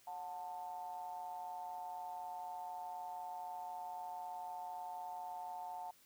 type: ring-modulated tone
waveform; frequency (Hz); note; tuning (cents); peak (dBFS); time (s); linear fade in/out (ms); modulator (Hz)
triangle; 82; E2; -9; -38; 0.07-5.91; 5; 807
effects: white hiss -67 dBFS RMS until 6.05 s